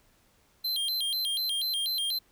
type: tone with vibrato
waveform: square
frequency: 3622 Hz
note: A7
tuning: 49 cents sharp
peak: -28 dBFS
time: 0.64-2.19 s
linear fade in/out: 10 ms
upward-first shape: square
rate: 4.1 Hz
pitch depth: 210 cents each way
effects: pink hiss -65 dBFS RMS until 2.31 s